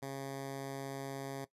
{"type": "tone with notch filter", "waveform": "10% pulse", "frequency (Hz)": 136.6, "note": "C#3", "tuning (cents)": -25, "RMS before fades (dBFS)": -42, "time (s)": [0.02, 1.45], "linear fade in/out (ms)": 10, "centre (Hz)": 2800, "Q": 1.8, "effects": ["noise-tail reverb RT60 0.1 s tail -17 dB re dry", "resampled to 32000 Hz"]}